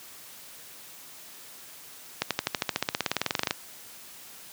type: accelerating click train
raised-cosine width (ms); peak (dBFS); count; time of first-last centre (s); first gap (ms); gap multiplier
0.2; -7; 23; 2.22-3.509; 87; 0.96
effects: white hiss -47 dBFS RMS until 4.52 s + high-pass 100 Hz 12 dB/octave